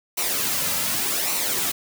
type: noise with flanger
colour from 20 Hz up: white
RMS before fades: -24 dBFS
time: 0.17-1.72 s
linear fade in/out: 10 ms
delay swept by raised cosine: 0.59 to 2.79 ms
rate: 0.86 Hz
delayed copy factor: -0.6
effects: none